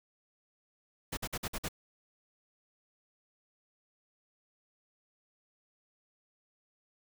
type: noise bursts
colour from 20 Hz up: pink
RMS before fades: -36 dBFS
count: 6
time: 1.12-1.687 s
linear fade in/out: 10 ms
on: 52 ms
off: 51 ms
effects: none